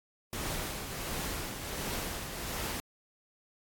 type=noise with tremolo; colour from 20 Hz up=pink; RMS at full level=-35 dBFS; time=0.33-2.8 s; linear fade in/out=0 ms; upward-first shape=triangle; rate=1.4 Hz; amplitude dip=50%; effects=AAC 64 kbps